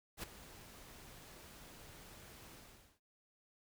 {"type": "noise with ADSR envelope", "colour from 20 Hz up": "pink", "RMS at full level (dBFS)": -42, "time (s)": [0.17, 3], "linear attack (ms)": 62, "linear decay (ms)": 9, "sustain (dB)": -14, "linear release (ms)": 460, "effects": []}